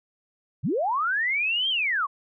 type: linear two-way sweep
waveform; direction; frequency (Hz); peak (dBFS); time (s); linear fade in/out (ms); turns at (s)
sine; up then down; 92.5 to 3230 to 1046; -22; 0.63-2.07; 20; 1.69
effects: none